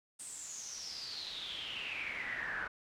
brown noise with band-pass filter sweep, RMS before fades -42 dBFS, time 0.19-2.68 s, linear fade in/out 10 ms, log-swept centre 8600 to 1500 Hz, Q 9.7, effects none

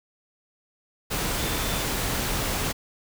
sine tone in noise, 3536 Hz, A7, 8 cents sharp, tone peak -38 dBFS, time 1.38-1.84 s, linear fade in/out 20 ms, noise pink, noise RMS -27 dBFS, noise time 1.1-2.73 s, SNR -14 dB, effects none

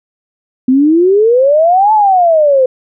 sine exponential two-way sweep, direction up then down, 250.6 to 880 to 505 Hz, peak -5 dBFS, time 0.68-2.66 s, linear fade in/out 5 ms, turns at 1.93 s, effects none

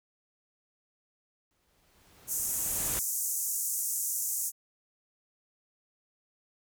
pink noise with exponential growth, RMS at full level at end -36 dBFS, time 1.51-2.99 s, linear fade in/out 0 ms, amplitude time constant 320 ms
pink band-pass noise, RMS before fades -32 dBFS, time 2.27-4.52 s, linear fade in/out 50 ms, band 6400 to 16000 Hz, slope 48 dB/octave
effects none

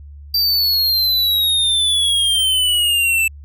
square exponential sweep, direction down, 4700 to 2637 Hz, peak -14 dBFS, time 0.34-3.28 s, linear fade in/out 5 ms, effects added 72 Hz sine -34 dBFS peak until 3.44 s

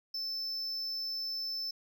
triangle tone, 5280 Hz, E8, 2 cents sharp, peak -33 dBFS, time 0.14-1.71 s, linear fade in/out 5 ms, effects none

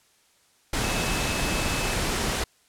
sine tone in noise, 2595 Hz, E7, 28 cents flat, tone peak -34 dBFS, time 0.83-1.94 s, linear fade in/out 5 ms, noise pink, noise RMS -26 dBFS, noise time 0.73-2.44 s, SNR -11 dB, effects white hiss -62 dBFS RMS until 2.68 s + low-pass 10000 Hz 12 dB/octave

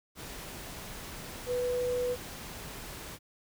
sine tone in noise, 493.9 Hz, B4, in tune, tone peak -28 dBFS, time 1.46-2.17 s, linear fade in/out 50 ms, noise pink, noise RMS -43 dBFS, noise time 0.15-3.19 s, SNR +12 dB, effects none

